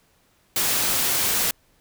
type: noise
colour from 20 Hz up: white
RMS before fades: -22 dBFS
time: 0.56-1.51 s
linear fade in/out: 2 ms
effects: pink hiss -62 dBFS RMS until 1.8 s